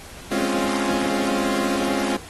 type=chord; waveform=sawtooth; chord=Db major seventh; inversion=second; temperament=equal; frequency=207.7 / 261.6 / 277.2 / 349.2 Hz; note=Ab3 / C4 / Db4 / F4; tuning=0 / 0 / 0 / 0 cents; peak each=-23 dBFS; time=0.31-2.17 s; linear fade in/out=10 ms; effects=pink hiss -41 dBFS RMS until 2.29 s + AAC 32 kbps